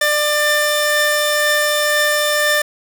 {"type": "tone pair together", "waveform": "sawtooth", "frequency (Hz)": [596, 1786], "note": ["D5", "A6"], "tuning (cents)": [25, 25], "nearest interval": "octave + perfect fifth", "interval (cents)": 1900, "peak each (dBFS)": -13, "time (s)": [0.01, 2.62], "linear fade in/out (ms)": 5, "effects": []}